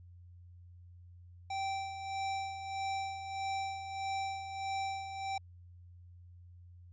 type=tone with tremolo; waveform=square; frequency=779 Hz; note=G5; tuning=11 cents flat; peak=-34 dBFS; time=1.5-5.38 s; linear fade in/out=5 ms; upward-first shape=sine; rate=1.6 Hz; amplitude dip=60%; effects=added 88 Hz sine -52 dBFS peak until 6.92 s + resampled to 16000 Hz

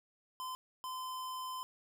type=tone bursts at uneven times; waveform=square; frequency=1026 Hz; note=C6; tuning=34 cents flat; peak=-40 dBFS; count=2; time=0.4-0.55 / 0.84-1.63 s; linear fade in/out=0 ms; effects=none

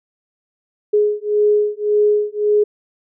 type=beating tone pair; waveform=sine; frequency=417.4 / 419.2 Hz; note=G#4 / G#4; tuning=+9 / +16 cents; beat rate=1.8 Hz; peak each=-16 dBFS; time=0.93-2.64 s; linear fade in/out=10 ms; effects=none

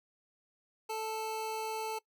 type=tone pair together; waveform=square; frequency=440 / 877.7 Hz; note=A4 / A5; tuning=0 / -5 cents; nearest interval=octave; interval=1195 cents; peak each=-39 / -38 dBFS; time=0.89-1.99 s; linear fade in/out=10 ms; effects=noise-tail reverb RT60 0.1 s tail -22 dB re dry

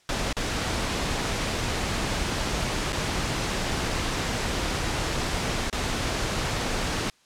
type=noise with dropouts; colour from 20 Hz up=pink; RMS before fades=-27 dBFS; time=0.09-7.1 s; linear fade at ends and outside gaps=1 ms; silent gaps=0.328-0.367 / 2.923-2.929 / 5.699-5.727 s; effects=white hiss -61 dBFS RMS until 7.25 s + low-pass 7000 Hz 12 dB/octave

